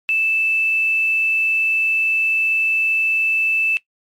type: tone with quantisation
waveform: sine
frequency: 2637 Hz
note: E7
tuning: in tune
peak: -15 dBFS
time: 0.09-3.77 s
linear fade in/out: 0 ms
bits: 7
effects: noise-tail reverb RT60 0.1 s tail -18 dB re dry + MP3 64 kbps